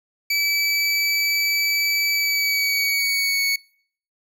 25% pulse tone with pitch glide, 2302 to 2222 Hz, D7 to C#7, -35 to +4 cents, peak -15 dBFS, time 0.3-3.56 s, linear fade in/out 5 ms, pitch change -61 cents, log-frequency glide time 2.12-3.41 s, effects noise-tail reverb RT60 0.6 s tail -26 dB re dry

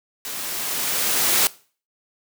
white noise with level ramp, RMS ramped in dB -31 to -17 dBFS, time 0.25-1.47 s, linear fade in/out 0 ms, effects noise-tail reverb RT60 0.4 s tail -20 dB re dry + high-pass 150 Hz 12 dB/octave

